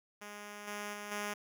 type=tone with level steps; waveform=5% pulse; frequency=206.8 Hz; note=G#3; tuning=7 cents flat; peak=-34 / -28 / -31 / -25 dBFS; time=0.21-1.34 s; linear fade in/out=10 ms; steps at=0.67 / 0.93 / 1.11 s; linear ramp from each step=10 ms; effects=none